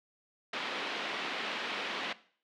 white band-pass noise, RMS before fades -37 dBFS, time 0.53-2.13 s, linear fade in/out 5 ms, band 210 to 3400 Hz, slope 24 dB/octave, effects noise-tail reverb RT60 0.5 s tail -18 dB re dry

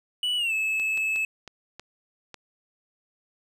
triangle tone with pitch glide, 2954 to 2601 Hz, F#7 to E7, -3 to -24 cents, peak -22 dBFS, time 0.23-1.25 s, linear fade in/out 2 ms, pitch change -221 cents, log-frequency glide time 0.37-0.53 s
clicks, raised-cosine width 0.2 ms, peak -23 dBFS, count 6, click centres 0.798 / 0.975 / 1.16 / 1.477 / 1.796 / 2.343 s
effects none

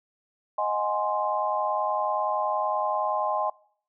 sine chord, Ab dominant seventh, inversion second, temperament equal, 622.3 / 740 / 830.6 / 1046.5 Hz, Eb5 / Gb5 / Ab5 / C6, 0 / 0 / 0 / 0 cents, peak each -29 / -33 / -28 / -28 dBFS, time 0.58-3.5 s, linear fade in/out 5 ms, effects noise-tail reverb RT60 0.6 s tail -24 dB re dry

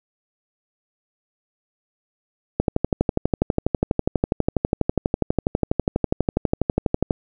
click train, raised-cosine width 2 ms, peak -4 dBFS, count 56, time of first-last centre 2.6-7.108 s, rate 12.2 Hz, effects none

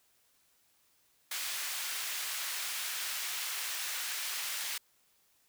pink high-pass noise, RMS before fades -37 dBFS, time 1.31-4.78 s, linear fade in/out 5 ms, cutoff 1800 Hz, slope 12 dB/octave, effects white hiss -70 dBFS RMS until 5.48 s

